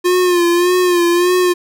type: tone with vibrato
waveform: square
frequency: 353.9 Hz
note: F4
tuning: 23 cents sharp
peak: -11 dBFS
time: 0.04-1.54 s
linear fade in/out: 20 ms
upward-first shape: sine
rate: 1.7 Hz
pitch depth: 51 cents each way
effects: none